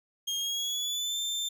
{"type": "tone with pitch glide", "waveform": "30% pulse", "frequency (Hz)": [3236, 3570], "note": ["G#7", "A7"], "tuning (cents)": [-46, 24], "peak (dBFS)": -27, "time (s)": [0.27, 1.49], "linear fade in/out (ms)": 10, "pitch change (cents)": 170, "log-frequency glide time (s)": [0.38, 1.19], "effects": []}